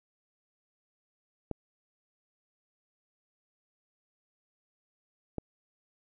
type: clicks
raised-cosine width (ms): 2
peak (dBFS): -20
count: 2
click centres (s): 1.513 / 5.383
effects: none